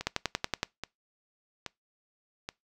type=two click trains; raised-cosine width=0.2 ms; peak=-18 / -10 dBFS; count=4 / 7; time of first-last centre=0.01-2.489 / 0.07-0.631 s; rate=1.21 / 10.7 Hz; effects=noise-tail reverb RT60 0.2 s tail -24 dB re dry